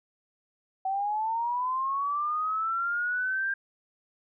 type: linear sweep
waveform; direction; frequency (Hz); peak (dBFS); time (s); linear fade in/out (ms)
sine; up; 756 to 1600; -26; 0.85-3.54; 5
effects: none